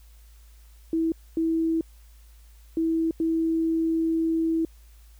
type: tone bursts at uneven times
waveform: sine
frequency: 325.9 Hz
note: E4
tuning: 20 cents flat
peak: -21 dBFS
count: 4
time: 0.93-1.12 / 1.37-1.81 / 2.77-3.11 / 3.2-4.65 s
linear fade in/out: 2 ms
effects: added 55 Hz sine -48 dBFS peak until 5.19 s + white hiss -61 dBFS RMS until 5.19 s